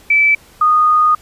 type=tone pair in turn; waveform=sine; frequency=2313 / 1234.1 Hz; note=D7 / D#6; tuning=-27 / -15 cents; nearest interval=major seventh; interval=1088 cents; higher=first; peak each=-8 dBFS; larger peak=neither; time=0.1-0.35 / 0.61-1.15 s; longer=second; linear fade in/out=5 ms; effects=pink hiss -45 dBFS RMS until 1.21 s + resampled to 32000 Hz